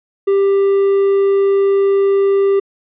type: tone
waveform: triangle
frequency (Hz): 394.7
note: G4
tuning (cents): +12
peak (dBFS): -8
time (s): 0.27-2.6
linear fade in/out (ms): 10
effects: resampled to 8000 Hz